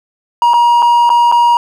triangle tone with dropouts, 951 Hz, A#5, 34 cents sharp, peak -4 dBFS, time 0.42-1.57 s, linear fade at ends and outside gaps 1 ms, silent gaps 0.535-0.54 / 0.822-0.826 / 1.093-1.101 / 1.316-1.323 s, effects none

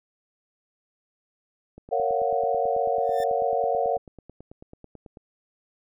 click train, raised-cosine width 2 ms, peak -30 dBFS, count 32, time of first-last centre 1.78-5.172 s, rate 9.14 Hz
sine chord, Gb major seventh, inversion first, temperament just, 462.5 / 555 / 693.7 / 740 Hz, Bb4 / Db5 / F5 / Gb5, -14 / +2 / -12 / 0 cents, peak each -27 dBFS, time 1.91-3.98 s, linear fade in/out 20 ms
sawtooth tone with exponential growth, 1784 Hz, A6, 23 cents sharp, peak -32 dBFS, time 2.97-3.24 s, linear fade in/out 5 ms, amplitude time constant 57 ms
effects none

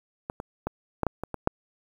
clicks, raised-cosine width 1 ms, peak -17 / -20 / -14 / -10 / -10 / -17 / -17 / -6 dBFS, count 8, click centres 0.299 / 0.401 / 0.67 / 1.033 / 1.067 / 1.236 / 1.343 / 1.474 s, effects 8-bit

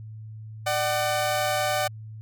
sawtooth tone pair together, 597 / 754 Hz, D5 / F#5, +28 / +32 cents, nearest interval major third, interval 404 cents, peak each -22 dBFS, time 0.66-1.88 s, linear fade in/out 10 ms, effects added 109 Hz sine -37 dBFS peak until 2.21 s

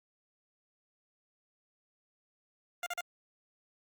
15% pulse tone bursts, 702 Hz, F5, 9 cents sharp, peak -28 dBFS, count 3, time 2.83-3.009 s, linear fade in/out 2 ms, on 33 ms, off 40 ms, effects Opus 48 kbps

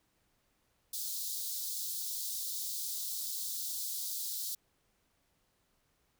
white high-pass noise, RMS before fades -38 dBFS, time 0.93-4.55 s, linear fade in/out 5 ms, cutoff 3700 Hz, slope 48 dB/octave, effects pink hiss -75 dBFS RMS until 6.19 s

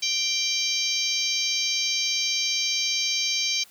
harmonic tone, 785 Hz, G5, 2 cents sharp, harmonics 3 / 4 / 5 / 6 / 7 / 8, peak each -30 / -30 / -30 / -30 / -30 / -30 dBFS, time 0.02-3.64 s, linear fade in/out 10 ms, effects white hiss -53 dBFS RMS until 3.7 s

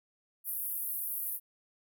white band-pass noise, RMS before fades -36 dBFS, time 0.44-1.4 s, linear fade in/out 50 ms, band 11000 to 16000 Hz, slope 48 dB/octave, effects none

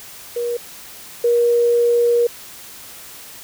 sine tone pair in turn, 477.2 / 475.1 Hz, A#4 / A#4, +41 / +33 cents, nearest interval unison, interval 8 cents, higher first, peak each -19 / -12 dBFS, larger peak second, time 0.36-0.57 / 1.24-2.27 s, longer second, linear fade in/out 5 ms, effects white hiss -38 dBFS RMS until 3.43 s

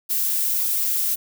violet noise, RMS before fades -22 dBFS, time 0.09-1.16 s, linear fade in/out 20 ms, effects none

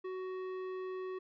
triangle tone with tanh clipping, 372.8 Hz, F#4, 13 cents sharp, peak -40 dBFS, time 0.04-1.19 s, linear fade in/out 10 ms, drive 17 dB, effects none

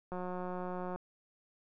click train, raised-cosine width 1 ms, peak -27 dBFS, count 153, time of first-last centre 0.12-0.96 s, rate 181 Hz, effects none

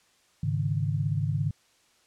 sine chord, Ab suspended fourth, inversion none, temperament just, 103.83 / 138.43 / 155.74 Hz, Ab2 / Db3 / Eb3, 0 / -2 / +2 cents, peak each -29 dBFS, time 0.43-1.51 s, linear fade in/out 5 ms, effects white hiss -64 dBFS RMS until 2.06 s + low-pass 8000 Hz 12 dB/octave

